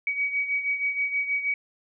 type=beating tone pair; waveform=sine; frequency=2263 / 2269.3 Hz; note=C#7 / C#7; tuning=+35 / +40 cents; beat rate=6.3 Hz; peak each=-25 / -31 dBFS; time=0.07-1.54 s; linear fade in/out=2 ms; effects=none